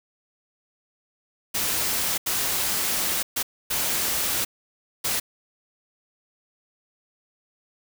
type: noise bursts at uneven times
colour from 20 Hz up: white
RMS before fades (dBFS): -25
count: 5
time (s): 1.54-2.18 / 2.26-3.23 / 3.36-3.43 / 3.7-4.45 / 5.04-5.2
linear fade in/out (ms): 10
effects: none